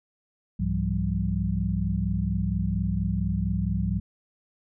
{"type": "tone cluster", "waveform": "sine", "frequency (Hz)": [65.6, 102.9, 169.2, 193.5], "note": ["C2", "G#2", "E3", "G3"], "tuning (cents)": [5, -16, 45, -22], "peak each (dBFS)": -29, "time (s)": [0.59, 4], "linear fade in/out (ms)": 10, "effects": []}